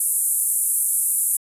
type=band-pass noise; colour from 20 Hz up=white; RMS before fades=-21 dBFS; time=0-1.37 s; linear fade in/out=5 ms; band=8600 to 12000 Hz; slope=48 dB/octave; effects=resampled to 32000 Hz